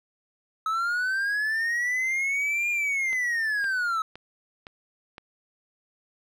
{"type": "linear two-way sweep", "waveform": "triangle", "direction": "up then down", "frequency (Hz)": [1283, 2424, 1283], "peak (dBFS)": -22, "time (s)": [0.66, 4.02], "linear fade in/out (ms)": 2, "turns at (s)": 2.7}
{"type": "click train", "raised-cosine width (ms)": 0.3, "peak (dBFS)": -25, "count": 5, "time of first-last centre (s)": [3.13, 5.181], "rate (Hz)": 1.95}
{"effects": []}